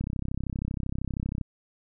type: click train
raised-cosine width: 5 ms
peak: -18 dBFS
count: 47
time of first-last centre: 0.01-1.412 s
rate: 32.8 Hz
effects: none